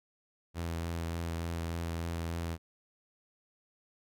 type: tone with vibrato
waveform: sawtooth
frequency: 83.7 Hz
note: E2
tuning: 27 cents sharp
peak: -30 dBFS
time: 0.54-2.58 s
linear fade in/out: 50 ms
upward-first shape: sine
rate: 3.4 Hz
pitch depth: 15 cents each way
effects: none